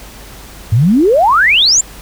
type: exponential sweep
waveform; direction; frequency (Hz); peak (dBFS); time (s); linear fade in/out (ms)
sine; up; 99.5 to 7510; -6; 0.72-1.81; 5
effects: added 50 Hz sine -35 dBFS peak until 2.01 s + pink hiss -35 dBFS RMS until 2.01 s